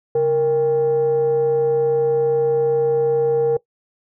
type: tone with frequency modulation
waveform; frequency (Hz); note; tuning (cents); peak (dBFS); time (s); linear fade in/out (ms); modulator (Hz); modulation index
sine; 466.2; A#4; 0; -13; 0.15-3.57; 5; 330; 0.32
effects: noise-tail reverb RT60 0.1 s tail -20 dB re dry + tanh soft clip ceiling -9 dBFS